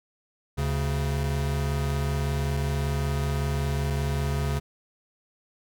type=tone pair together; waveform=square; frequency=73.5 / 138.75 Hz; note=D2 / C#3; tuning=+2 / +2 cents; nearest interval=major seventh; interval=1100 cents; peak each=-28 dBFS; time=0.57-4.6 s; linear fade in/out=20 ms; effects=none